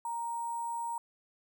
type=tone with sample-and-hold; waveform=sine; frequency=932.3 Hz; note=A#5; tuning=in tune; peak=-33 dBFS; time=0.05-0.98 s; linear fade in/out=2 ms; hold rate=8820 Hz; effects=none